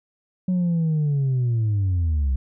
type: linear sweep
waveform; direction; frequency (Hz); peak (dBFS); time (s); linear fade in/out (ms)
sine; down; 185.6 to 63; -16; 0.48-2.36; 5
effects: tanh soft clip ceiling -17 dBFS